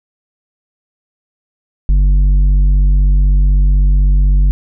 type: tone with tanh clipping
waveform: sine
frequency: 48 Hz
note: G1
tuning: 36 cents flat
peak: -8 dBFS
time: 1.89-4.51 s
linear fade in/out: 0 ms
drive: 7 dB
effects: none